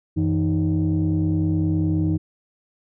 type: tone cluster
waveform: sine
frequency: 92 / 161.7 / 311.4 Hz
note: F#2 / E3 / D#4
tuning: -9 / -33 / +2 cents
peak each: -21 dBFS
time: 0.16-2.18 s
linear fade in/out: 20 ms
effects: tanh soft clip ceiling -13 dBFS